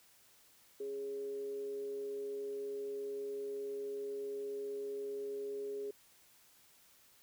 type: tone with frequency modulation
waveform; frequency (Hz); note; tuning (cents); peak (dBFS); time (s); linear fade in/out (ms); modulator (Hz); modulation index
sine; 412.5; G#4; -12; -38; 0.8-5.91; 5; 140; 0.24
effects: white hiss -65 dBFS RMS until 7.22 s